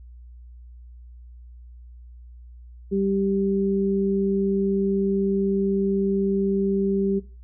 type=tone pair together; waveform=sine; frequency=196 / 392 Hz; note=G3 / G4; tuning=0 / 0 cents; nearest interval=octave; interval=1200 cents; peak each=-23 dBFS; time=2.91-7.2 s; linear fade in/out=20 ms; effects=noise-tail reverb RT60 0.3 s tail -17 dB re dry + added 60 Hz sine -41 dBFS peak until 7.43 s